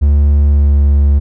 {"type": "tone with pitch glide", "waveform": "triangle", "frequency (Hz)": [72.2, 71.08], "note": ["D2", "C#2"], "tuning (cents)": [-29, 44], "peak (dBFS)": -4, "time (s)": [0.01, 1.2], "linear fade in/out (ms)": 20, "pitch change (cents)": -27, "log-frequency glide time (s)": [0.47, 0.8], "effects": []}